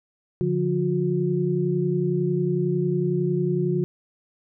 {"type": "tone cluster", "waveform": "sine", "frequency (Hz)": [145.3, 176.3, 360.7], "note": ["D3", "F3", "F#4"], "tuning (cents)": [-18, 17, -44], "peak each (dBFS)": [-25, -25, -24], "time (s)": [0.41, 3.84], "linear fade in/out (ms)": 0, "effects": []}